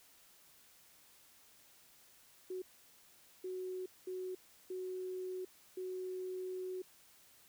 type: tone bursts at uneven times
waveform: sine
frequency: 370 Hz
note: F#4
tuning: in tune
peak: -39 dBFS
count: 5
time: 2.5-2.62 / 3.44-3.86 / 4.07-4.35 / 4.7-5.45 / 5.77-6.82 s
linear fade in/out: 5 ms
effects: white hiss -64 dBFS RMS until 7.48 s